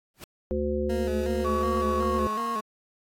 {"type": "noise with exponential growth", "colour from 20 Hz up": "pink", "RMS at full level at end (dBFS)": -37, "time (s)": [0.14, 0.24], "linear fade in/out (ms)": 1, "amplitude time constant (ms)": 21}
{"type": "harmonic tone", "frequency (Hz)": 73.42, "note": "D2", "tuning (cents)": 0, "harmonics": [1, 3, 5, 7], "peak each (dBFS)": [-31, -31, -29, -30], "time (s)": [0.51, 2.27], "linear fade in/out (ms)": 0}
{"type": "tone with vibrato", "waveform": "20% pulse", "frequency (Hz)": 222.4, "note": "A3", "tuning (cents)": 19, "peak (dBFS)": -28, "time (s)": [0.89, 2.61], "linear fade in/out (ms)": 10, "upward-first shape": "square", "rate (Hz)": 2.7, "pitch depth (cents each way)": 78}
{"type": "tone with pitch glide", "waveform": "sine", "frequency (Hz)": [1129, 1095], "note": ["C#6", "C#6"], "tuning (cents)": [31, -22], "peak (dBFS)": -27, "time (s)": [1.44, 2.61], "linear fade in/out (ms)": 20, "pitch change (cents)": -53, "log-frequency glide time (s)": [1.86, 2.24]}
{"effects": ["AAC 64 kbps"]}